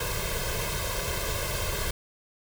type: noise with comb filter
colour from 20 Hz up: pink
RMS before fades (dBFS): -30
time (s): 0-1.91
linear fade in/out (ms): 5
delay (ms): 1.9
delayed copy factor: +0.9
effects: none